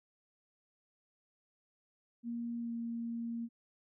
sine tone with pitch glide, 235.3 to 232.6 Hz, A#3 to A#3, +16 to -4 cents, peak -36 dBFS, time 2.23-3.49 s, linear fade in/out 50 ms, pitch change -20 cents, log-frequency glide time 2.59-2.72 s, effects none

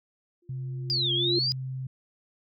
sine tone with exponential growth, 349.2 Hz, F4, in tune, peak -23 dBFS, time 0.42-1.39 s, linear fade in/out 5 ms, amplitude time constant 210 ms
sine tone, 130.81 Hz, C3, in tune, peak -31 dBFS, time 0.49-1.87 s, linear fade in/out 5 ms
sine exponential two-way sweep, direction down then up, 4978 to 3155 to 4978 Hz, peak -24 dBFS, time 0.9-1.52 s, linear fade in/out 0 ms, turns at 1.13 s
effects none

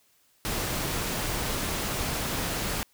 pink noise, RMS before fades -30 dBFS, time 0.45-2.83 s, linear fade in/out 0 ms, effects white hiss -65 dBFS RMS until 2.93 s

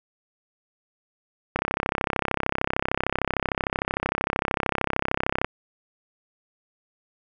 click train, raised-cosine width 0.5 ms, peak -7 dBFS, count 130, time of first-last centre 1.56-5.446 s, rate 33.2 Hz, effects none

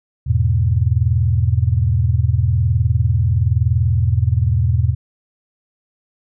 sine chord, E major, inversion none, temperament equal with one note detuned, 82.69 / 103.83 / 123.47 Hz, E2 / G#2 / B2, +6 / 0 / 0 cents, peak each -17 dBFS, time 0.26-4.95 s, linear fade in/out 20 ms, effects none

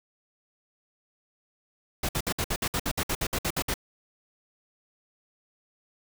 pink noise bursts, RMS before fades -28 dBFS, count 15, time 2.03-3.741 s, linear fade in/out 5 ms, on 59 ms, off 59 ms, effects none

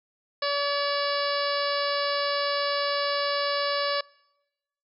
harmonic tone, 571 Hz, D5, 49 cents flat, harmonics 1 / 2 / 3 / 4 / 5 / 6 / 7 / 8 / 9, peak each -28 / -30 / -33 / -38 / -38 / -40 / -35 / -35 / -36 dBFS, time 0.42-4.01 s, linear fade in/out 5 ms, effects noise-tail reverb RT60 1.0 s tail -26 dB re dry

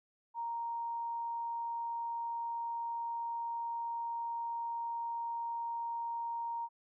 sine tone, 932.3 Hz, A#5, in tune, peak -35 dBFS, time 0.34-6.69 s, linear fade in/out 50 ms, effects none

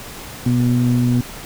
triangle ring-modulated tone, 60.6 Hz, B1, 32 cents flat, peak -8 dBFS, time 0.46-1.21 s, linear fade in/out 5 ms, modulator 184 Hz, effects pink hiss -34 dBFS RMS until 1.45 s

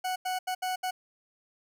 40% pulse tone bursts at uneven times, 740 Hz, F#5, in tune, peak -28 dBFS, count 5, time 0.04-0.16 / 0.25-0.39 / 0.47-0.55 / 0.62-0.76 / 0.83-0.91 s, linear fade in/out 10 ms, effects none

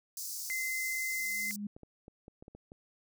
pink high-pass noise, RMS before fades -40 dBFS, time 0.17-1.56 s, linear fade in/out 2 ms, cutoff 4900 Hz, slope 48 dB/octave
sine tone, 2064 Hz, C7, 24 cents flat, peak -33 dBFS, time 0.5-1.51 s, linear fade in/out 0 ms
sine tone with exponential growth, 205.7 Hz, G#3, 16 cents flat, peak -33 dBFS, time 1.11-1.67 s, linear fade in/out 5 ms, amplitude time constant 120 ms
clicks, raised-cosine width 2 ms, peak -36 dBFS, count 8, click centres 1.765 / 1.833 / 2.081 / 2.281 / 2.425 / 2.481 / 2.55 / 2.719 s
effects none

